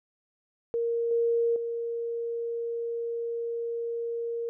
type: tone with level steps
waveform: sine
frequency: 466.2 Hz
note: A#4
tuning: in tune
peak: -25 / -22 / -29 dBFS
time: 0.74-4.49 s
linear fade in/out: 0 ms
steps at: 1.11 / 1.56 s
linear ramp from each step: 2 ms
effects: none